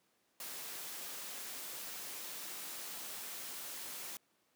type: noise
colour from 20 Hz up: white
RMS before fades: -45 dBFS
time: 0.4-4.17 s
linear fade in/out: 2 ms
effects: pink hiss -75 dBFS RMS until 4.55 s + high-pass 200 Hz 12 dB/octave